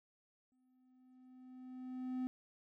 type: tone with exponential growth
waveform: triangle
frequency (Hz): 255.1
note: C4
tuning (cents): -44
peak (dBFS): -33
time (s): 0.52-2.27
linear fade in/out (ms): 0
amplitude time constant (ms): 380
effects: none